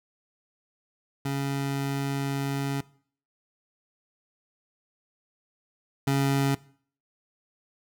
25% pulse tone pair in turn, 138.59 / 138.05 Hz, C#3 / C#3, 0 / -7 cents, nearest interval unison, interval 7 cents, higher first, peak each -23 / -18 dBFS, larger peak second, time 1.25-2.81 / 6.07-6.55 s, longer first, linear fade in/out 5 ms, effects noise-tail reverb RT60 0.5 s tail -20 dB re dry

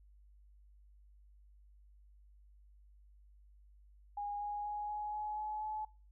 sine tone with pitch steps, 820 / 826.2 / 832.4 / 838.7 / 845 / 851.4 / 857.8 Hz, G#5 / G#5 / G#5 / G#5 / G#5 / G#5 / A5, -22 / -9 / +4 / +17 / +30 / +43 / -44 cents, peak -37 dBFS, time 4.17-5.85 s, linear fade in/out 5 ms, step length 240 ms, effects noise-tail reverb RT60 0.4 s tail -26 dB re dry + added 50 Hz sine -59 dBFS peak until 6.11 s

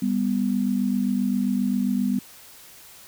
sine tone pair together, 199.34 / 246.9 Hz, G3 / B3, +29 / 0 cents, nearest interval major third, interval 371 cents, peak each -23 dBFS, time 0.02-2.19 s, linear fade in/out 5 ms, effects white hiss -47 dBFS RMS until 3.07 s

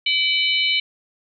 sine tone cluster, 2312 / 2997 / 3750 / 4118 Hz, D7 / F#7 / A#7 / C8, -28 / +22 / +10 / -28 cents, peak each -21 / -20 / -26 / -27 dBFS, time 0.06-0.8 s, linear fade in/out 5 ms, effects none

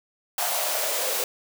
white noise with high-pass filter sweep, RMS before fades -26 dBFS, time 0.38-1.24 s, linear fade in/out 2 ms, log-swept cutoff 740 to 480 Hz, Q 5.6, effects none

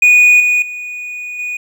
triangle tone with level steps, 2466 Hz, D#7, 16 cents flat, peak -3 / -8 / -21 / -17 dBFS, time 0.02-1.57 s, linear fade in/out 5 ms, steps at 0.4 / 0.62 / 1.39 s, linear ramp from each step 2 ms, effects none

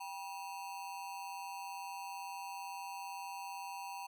square ring-modulated tone, 880 Hz, A5, in tune, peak -40 dBFS, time 0-4.07 s, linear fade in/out 10 ms, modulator 88.9 Hz, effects none

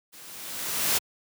white noise with level ramp, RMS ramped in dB -48 to -22 dBFS, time 0.12-0.99 s, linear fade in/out 20 ms, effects high-pass 100 Hz 12 dB/octave

